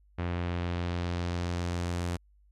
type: tone with low-pass filter sweep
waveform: sawtooth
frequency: 87.31 Hz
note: F2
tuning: in tune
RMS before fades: -32 dBFS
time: 0.18-2.17 s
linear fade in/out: 10 ms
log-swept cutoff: 2400 to 9500 Hz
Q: 1.1
effects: added 50 Hz sine -59 dBFS peak until 2.51 s